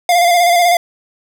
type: tone with vibrato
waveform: square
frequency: 698.5 Hz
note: F5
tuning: in tune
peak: -9 dBFS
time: 0.09-0.77 s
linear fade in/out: 2 ms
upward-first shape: square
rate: 16 Hz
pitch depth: 31 cents each way
effects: none